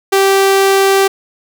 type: tone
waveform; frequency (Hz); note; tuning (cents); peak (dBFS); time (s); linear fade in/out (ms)
sawtooth; 389.9; G4; -9; -4; 0.12-1.08; 10
effects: none